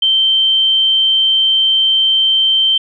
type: tone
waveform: sine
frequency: 3120 Hz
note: G7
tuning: 9 cents flat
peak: -9 dBFS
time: 0.02-2.78 s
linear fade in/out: 5 ms
effects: none